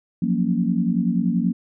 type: chord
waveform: sine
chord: Gb major seventh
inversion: third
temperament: equal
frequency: 174.61 / 185 / 233.1 / 277.2 Hz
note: F3 / Gb3 / Bb3 / Db4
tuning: 0 / 0 / 0 / 0 cents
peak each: -23 / -23 / -22 / -28 dBFS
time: 0.22-1.53 s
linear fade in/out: 5 ms
effects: none